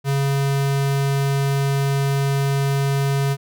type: tone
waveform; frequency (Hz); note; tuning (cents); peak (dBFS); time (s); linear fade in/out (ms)
square; 138.59; C#3; 0; -18; 0.04-3.37; 50
effects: none